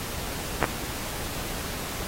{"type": "clicks", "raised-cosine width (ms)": 0.5, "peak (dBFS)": -6, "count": 2, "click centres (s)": [0.627, 0.642], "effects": ["pink hiss -34 dBFS RMS until 2.07 s", "AAC 48 kbps"]}